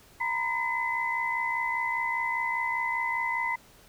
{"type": "tone cluster", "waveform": "sine", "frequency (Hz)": [933, 998, 2027], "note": ["A#5", "B5", "B6"], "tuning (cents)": [1, 18, 45], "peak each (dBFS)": [-31, -34, -29], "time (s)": [0.2, 3.56], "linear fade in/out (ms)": 10, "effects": ["pink hiss -56 dBFS RMS until 3.88 s"]}